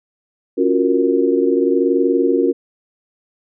sine chord, Gb major seventh, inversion second, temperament equal, 277.2 / 349.2 / 370 / 466.2 Hz, Db4 / F4 / Gb4 / Bb4, 0 / 0 / 0 / 0 cents, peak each -18 dBFS, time 0.57-2.53 s, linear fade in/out 20 ms, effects none

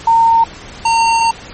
sine / square tone pair in turn, 914 / 914 Hz, A#5 / A#5, -34 / -34 cents, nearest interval unison, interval 0 cents, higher neither, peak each -6 / -10 dBFS, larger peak first, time 0.07-0.44 / 0.85-1.31 s, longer second, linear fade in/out 5 ms, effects pink hiss -33 dBFS RMS until 1.53 s + MP3 32 kbps

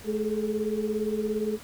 sine tone cluster, 214.6 / 418.3 / 435.6 Hz, A3 / G#4 / A4, -43 / +12 / -17 cents, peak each -30 dBFS, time 0.04-1.59 s, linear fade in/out 50 ms, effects pink hiss -47 dBFS RMS until 1.63 s

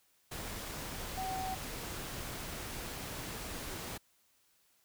sine tone in noise, 757 Hz, F#5, 39 cents sharp, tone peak -36 dBFS, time 1.17-1.55 s, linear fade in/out 10 ms, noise pink, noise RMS -42 dBFS, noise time 0.31-3.98 s, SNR +3 dB, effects white hiss -71 dBFS RMS until 4.84 s

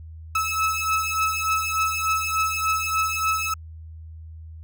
30% pulse beating tone pair, 1297 / 1300.4 Hz, E6 / E6, -28 / -24 cents, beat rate 3.4 Hz, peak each -22 dBFS, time 0.35-3.54 s, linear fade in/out 5 ms, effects added 80 Hz sine -37 dBFS peak until 4.63 s

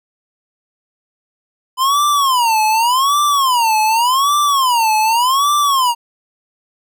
square tone with vibrato, 1007 Hz, B5, 33 cents sharp, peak -12 dBFS, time 1.77-5.95 s, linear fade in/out 50 ms, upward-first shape sine, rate 0.86 Hz, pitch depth 270 cents each way, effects none

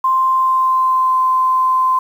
sine tone with pitch glide, 1046.5 to 1034.5 Hz, C6 to C6, 0 to -20 cents, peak -11 dBFS, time 0.04-1.99 s, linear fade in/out 5 ms, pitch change -20 cents, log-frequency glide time 0.3-1.18 s, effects 7-bit

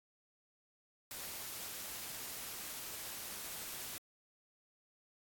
white noise, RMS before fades -45 dBFS, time 1.11-3.98 s, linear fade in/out 0 ms, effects AAC 64 kbps

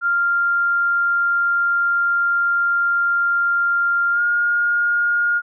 sine tone with pitch glide, 1394 to 1421.6 Hz, F6 to F6, -4 to +30 cents, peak -15 dBFS, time 0.01-5.42 s, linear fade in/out 50 ms, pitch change +34 cents, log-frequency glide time 4.12-4.21 s, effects none

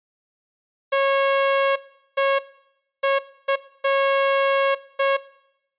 sawtooth tone bursts at uneven times, 548 Hz, C#5, 20 cents flat, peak -13 dBFS, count 6, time 0.92-1.76 / 2.17-2.39 / 3.03-3.19 / 3.48-3.56 / 3.84-4.75 / 4.99-5.17 s, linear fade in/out 10 ms, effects noise-tail reverb RT60 0.8 s tail -19 dB re dry + resampled to 8000 Hz

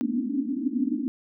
pink band-pass noise, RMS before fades -27 dBFS, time 0.01-1.08 s, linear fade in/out 0 ms, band 230 to 300 Hz, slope 96 dB/octave, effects none

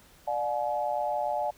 sine tone cluster, 594 / 721 / 851 Hz, D5 / F#5 / G#5, +20 / -45 / +42 cents, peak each -31 dBFS, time 0.27-1.51 s, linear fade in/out 10 ms, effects pink hiss -57 dBFS RMS until 1.57 s

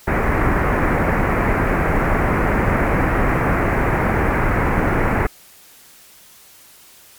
pink low-pass noise, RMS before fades -17 dBFS, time 0.07-5.27 s, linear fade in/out 10 ms, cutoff 2200 Hz, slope 48 dB/octave, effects white hiss -46 dBFS RMS until 7.18 s + MP3 96 kbps

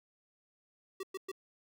square tone bursts, 382.7 Hz, G4, 42 cents flat, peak -38 dBFS, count 3, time 1-1.316 s, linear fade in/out 5 ms, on 32 ms, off 110 ms, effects none

